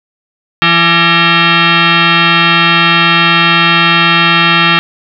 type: tone with frequency modulation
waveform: sine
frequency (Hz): 676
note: E5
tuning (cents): +43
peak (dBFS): -5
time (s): 0.62-4.79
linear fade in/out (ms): 0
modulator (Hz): 507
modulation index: 5.8
effects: none